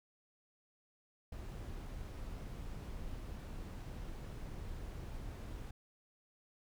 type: noise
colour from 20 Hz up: brown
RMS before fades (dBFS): -45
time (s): 1.32-5.71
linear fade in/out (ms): 5
effects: none